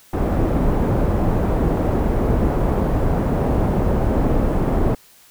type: low-pass noise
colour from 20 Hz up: pink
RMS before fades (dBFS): -18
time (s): 0.13-4.95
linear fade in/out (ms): 5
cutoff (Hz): 660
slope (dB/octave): 12
effects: white hiss -50 dBFS RMS until 5.3 s